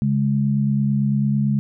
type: tone pair together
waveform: sine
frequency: 138.7 / 207.7 Hz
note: C#3 / G#3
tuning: +1 / 0 cents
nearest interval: perfect fifth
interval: 699 cents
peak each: -19 dBFS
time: 0.02-1.59 s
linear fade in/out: 0 ms
effects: none